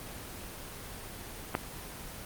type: clicks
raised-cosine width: 0.5 ms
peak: -27 / -12 dBFS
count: 2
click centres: 1.543 / 1.551 s
effects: pink hiss -43 dBFS RMS until 2.25 s + Opus 24 kbps